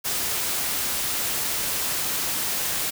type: noise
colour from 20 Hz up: white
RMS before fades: -26 dBFS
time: 0.04-2.91 s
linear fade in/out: 20 ms
effects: none